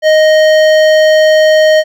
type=tone with hard clipping; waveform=sine; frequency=622.3 Hz; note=D#5; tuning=in tune; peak=-6 dBFS; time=0.02-1.84 s; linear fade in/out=50 ms; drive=14 dB; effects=none